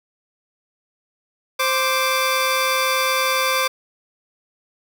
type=tone pair together; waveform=15% pulse; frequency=523.3 / 1174.8 Hz; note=C5 / D6; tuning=0 / 0 cents; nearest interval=octave + major second; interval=1400 cents; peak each=-14 dBFS; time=1.59-3.68 s; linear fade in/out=10 ms; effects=7-bit